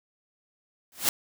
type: noise with exponential growth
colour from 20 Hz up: white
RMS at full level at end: -19 dBFS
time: 0.92-1.09 s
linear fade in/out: 1 ms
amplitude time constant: 35 ms
effects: none